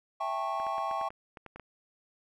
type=chord; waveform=triangle; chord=A dominant seventh; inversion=second; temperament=just; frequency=660 / 792 / 880 / 1100 Hz; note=E5 / G5 / A5 / C#6; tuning=+2 / +18 / 0 / -14 cents; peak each=-35 / -33 / -37 / -32 dBFS; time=0.2-1.09 s; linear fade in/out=10 ms
type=clicks; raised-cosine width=0.5 ms; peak=-30 dBFS; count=10; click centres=0.6 / 0.667 / 0.782 / 0.912 / 1.013 / 1.105 / 1.372 / 1.463 / 1.56 / 1.597 s
effects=none